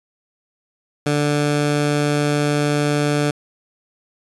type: tone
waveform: 15% pulse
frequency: 146.83 Hz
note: D3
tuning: in tune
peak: -10 dBFS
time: 1.06-3.31 s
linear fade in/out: 5 ms
effects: resampled to 24000 Hz